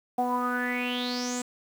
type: tone with low-pass filter sweep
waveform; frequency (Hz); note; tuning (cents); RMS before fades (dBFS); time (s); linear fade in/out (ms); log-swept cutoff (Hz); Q
sawtooth; 246.9; B3; 0; -29; 0.18-1.42; 5; 730 to 7900; 8.8
effects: 8-bit